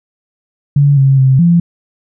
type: tone with pitch steps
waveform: sine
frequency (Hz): 142.6 / 135.7 / 132.3 / 171.3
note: C#3 / C#3 / C3 / F3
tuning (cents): +49 / -36 / +20 / -33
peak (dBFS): -5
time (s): 0.76-1.6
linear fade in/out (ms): 5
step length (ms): 210
effects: none